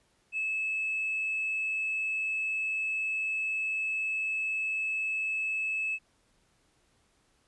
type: tone with hard clipping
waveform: sine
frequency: 2602 Hz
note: E7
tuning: 23 cents flat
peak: -29 dBFS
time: 0.32-5.99 s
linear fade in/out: 50 ms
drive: 1 dB
effects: pink hiss -69 dBFS RMS until 7.47 s + resampled to 24000 Hz